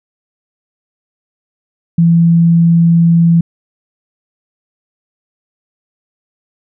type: tone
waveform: sine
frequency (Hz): 168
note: E3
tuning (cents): +33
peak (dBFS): -5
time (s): 1.98-3.41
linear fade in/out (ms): 5
effects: none